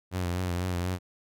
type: tone with vibrato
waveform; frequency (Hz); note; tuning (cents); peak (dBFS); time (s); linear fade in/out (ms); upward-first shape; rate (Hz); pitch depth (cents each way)
sawtooth; 89.6; F2; +45; -24; 0.11-0.99; 50; triangle; 4.1; 61
effects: none